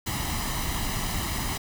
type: noise with comb filter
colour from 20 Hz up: pink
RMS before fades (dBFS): -29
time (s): 0.06-1.58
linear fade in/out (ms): 10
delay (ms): 1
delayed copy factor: +0.6
effects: none